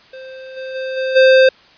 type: tone with level steps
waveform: square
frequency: 523.3 Hz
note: C5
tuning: in tune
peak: -32 / -26 / -22 / -18 / -7 dBFS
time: 0.13-1.49 s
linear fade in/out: 5 ms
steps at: 0.56 / 0.74 / 0.96 / 1.15 s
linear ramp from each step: 20 ms
effects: white hiss -47 dBFS RMS until 1.77 s + resampled to 11025 Hz